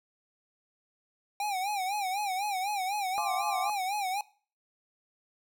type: tone with vibrato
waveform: square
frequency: 787 Hz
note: G5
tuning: 7 cents sharp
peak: -30 dBFS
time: 1.4-4.21 s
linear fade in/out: 2 ms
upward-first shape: sine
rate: 4 Hz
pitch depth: 120 cents each way
type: chord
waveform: sine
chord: D half-diminished seventh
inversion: first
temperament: equal with one note detuned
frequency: 698.5 / 830.6 / 1054.4 / 1174.7 Hz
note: F5 / Ab5 / C6 / D6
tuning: 0 / 0 / +13 / 0 cents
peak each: -37 / -39 / -38 / -36 dBFS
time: 3.18-3.7 s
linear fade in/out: 0 ms
effects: noise-tail reverb RT60 0.4 s tail -20 dB re dry